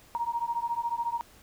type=beating tone pair; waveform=sine; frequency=932.3 / 946.3 Hz; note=A#5 / A#5; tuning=0 / +26 cents; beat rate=14 Hz; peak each=-31 dBFS; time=0.15-1.21 s; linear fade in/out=0 ms; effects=pink hiss -56 dBFS RMS until 1.42 s